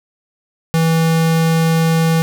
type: tone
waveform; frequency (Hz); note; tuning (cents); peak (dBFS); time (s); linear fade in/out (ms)
square; 163.2; E3; -17; -12; 0.74-2.22; 0
effects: 8-bit